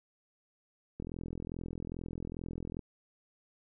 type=click train; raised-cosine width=3 ms; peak=-27 dBFS; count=77; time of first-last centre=1-2.792 s; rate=42.4 Hz; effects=none